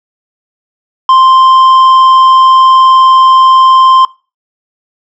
sine tone with tanh clipping, 1046.5 Hz, C6, in tune, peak -3 dBFS, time 1.09-4.05 s, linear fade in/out 2 ms, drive 6 dB, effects noise-tail reverb RT60 0.3 s tail -21 dB re dry

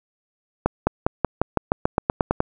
accelerating click train, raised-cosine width 1 ms, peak -3 dBFS, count 13, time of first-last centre 0.66-2.404 s, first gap 210 ms, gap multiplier 0.93, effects none

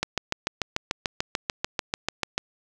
click train, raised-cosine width 0.2 ms, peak -7 dBFS, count 17, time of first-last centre 0.03-2.379 s, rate 6.81 Hz, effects none

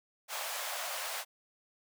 pink high-pass noise, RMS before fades -38 dBFS, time 0.28-1.25 s, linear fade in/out 50 ms, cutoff 570 Hz, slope 48 dB/octave, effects none

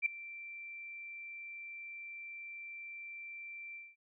sine tone with ADSR envelope, 2349 Hz, D7, in tune, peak -25 dBFS, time 0.02-3.96 s, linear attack 40 ms, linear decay 4 ms, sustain -19 dB, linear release 210 ms, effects none

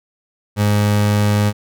30% pulse tone, 103.83 Hz, G#2, in tune, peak -10 dBFS, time 0.56-1.53 s, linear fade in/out 50 ms, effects none

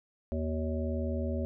harmonic tone with a mistuned harmonic, 79.8 Hz, D#2, 44 cents sharp, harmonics 1 / 3 / 5 / 7 / 8, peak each -32 / -35 / -40 / -38 / -43 dBFS, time 0.32-1.45 s, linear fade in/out 0 ms, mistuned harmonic 5, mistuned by -87 cents, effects none

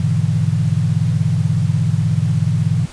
sine chord, E dominant seventh, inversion first, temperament just, 103.01 / 123.61 / 148.33 / 164.81 Hz, G#2 / B2 / D3 / E3, -14 / +2 / +18 / 0 cents, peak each -19 dBFS, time 0-2.86 s, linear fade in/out 5 ms, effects pink hiss -38 dBFS RMS until 2.92 s + resampled to 22050 Hz

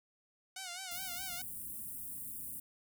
5% pulse tone with vibrato, 732 Hz, F#5, 19 cents flat, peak -30 dBFS, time 0.56-1.42 s, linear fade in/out 5 ms, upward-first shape sine, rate 4.8 Hz, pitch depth 93 cents each way
white band-stop noise, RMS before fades -44 dBFS, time 0.91-2.6 s, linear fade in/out 5 ms, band 290 to 8700 Hz, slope 48 dB/octave
effects none

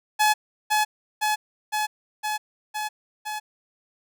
sawtooth tone with echo, 851 Hz, G#5, 42 cents sharp, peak -13 dBFS, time 0.19-0.34 s, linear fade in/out 20 ms, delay 510 ms, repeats 6, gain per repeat -2 dB, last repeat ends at 3.4 s, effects none

